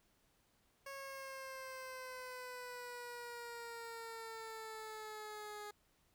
15% pulse exponential sweep, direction down, 550 to 415.3 Hz, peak -40 dBFS, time 0.86-5.71 s, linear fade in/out 5 ms, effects pink hiss -75 dBFS RMS until 6.14 s

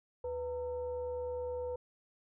sine tone with frequency modulation, 494.8 Hz, B4, 3 cents sharp, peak -35 dBFS, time 0.24-1.76 s, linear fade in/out 5 ms, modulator 420 Hz, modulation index 0.46, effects none

